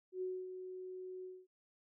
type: tone with ADSR envelope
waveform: sine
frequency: 370 Hz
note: F#4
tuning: in tune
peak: -36 dBFS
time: 0.12-1.47 s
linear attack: 97 ms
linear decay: 250 ms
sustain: -8 dB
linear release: 230 ms
effects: none